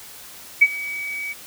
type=tone with ADSR envelope; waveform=sine; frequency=2273 Hz; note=C#7; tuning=43 cents sharp; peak=-6 dBFS; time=0.61-1.34 s; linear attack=13 ms; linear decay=45 ms; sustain=-20 dB; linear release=26 ms; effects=white hiss -41 dBFS RMS until 1.46 s